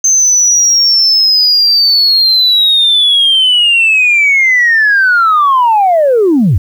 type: linear sweep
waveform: sine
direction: down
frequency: 6280 to 73.42 Hz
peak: -4 dBFS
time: 0.04-6.58 s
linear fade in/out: 5 ms
effects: tanh soft clip ceiling -2 dBFS + 7-bit